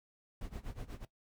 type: noise with tremolo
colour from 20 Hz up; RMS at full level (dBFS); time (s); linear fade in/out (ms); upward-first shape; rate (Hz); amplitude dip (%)
brown; -41; 0.41-1.05; 2; sine; 8.2; 90
effects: noise-tail reverb RT60 0.1 s tail -17 dB re dry